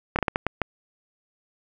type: slowing click train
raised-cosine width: 0.5 ms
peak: -7 dBFS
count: 7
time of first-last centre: 0.16-0.617 s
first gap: 28 ms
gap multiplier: 1.4
effects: none